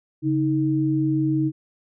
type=tone pair together; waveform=sine; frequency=139.9 / 314.1 Hz; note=C#3 / D#4; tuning=+16 / +16 cents; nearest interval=octave + major second; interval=1400 cents; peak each=-23 / -20 dBFS; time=0.22-1.52 s; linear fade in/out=50 ms; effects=none